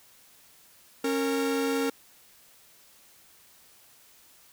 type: tone pair together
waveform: 45% pulse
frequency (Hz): 273.7 / 461.7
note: C#4 / A#4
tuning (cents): -22 / -17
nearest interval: major sixth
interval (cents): 905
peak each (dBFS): -28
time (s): 1.04-1.9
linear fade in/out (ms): 5
effects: white hiss -57 dBFS RMS until 4.52 s